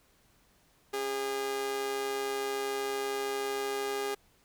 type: tone with amplitude modulation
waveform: sawtooth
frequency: 407.6 Hz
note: G#4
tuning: 32 cents flat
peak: -25 dBFS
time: 0.93-4.15 s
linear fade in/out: 10 ms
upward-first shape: sine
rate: 133 Hz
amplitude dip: 50%
effects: pink hiss -66 dBFS RMS until 4.44 s